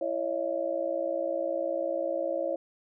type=tone cluster; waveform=sine; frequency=333.4 / 552 / 612 / 672 Hz; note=E4 / C#5 / D#5 / E5; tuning=+20 / -7 / -29 / +33 cents; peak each=-36 / -30 / -33 / -37 dBFS; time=0.01-2.56 s; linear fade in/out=5 ms; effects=none